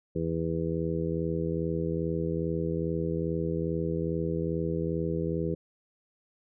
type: harmonic tone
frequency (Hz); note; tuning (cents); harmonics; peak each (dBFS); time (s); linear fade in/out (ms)
82.41; E2; 0; 1 / 2 / 3 / 4 / 5 / 6; -37 / -31 / -41 / -34 / -34 / -35; 0.15-5.55; 10
effects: none